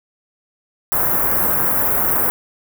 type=band-stop noise; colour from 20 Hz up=white; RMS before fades=-17 dBFS; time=0.92-2.3 s; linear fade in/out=0 ms; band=1500 to 13000 Hz; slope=24 dB/octave; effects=none